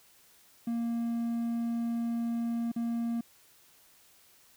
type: tone with dropouts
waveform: triangle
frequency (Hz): 233.1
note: A#3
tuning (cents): 0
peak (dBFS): -27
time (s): 0.67-3.21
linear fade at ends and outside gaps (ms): 5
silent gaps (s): 2.718-2.761
effects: white hiss -61 dBFS RMS until 4.56 s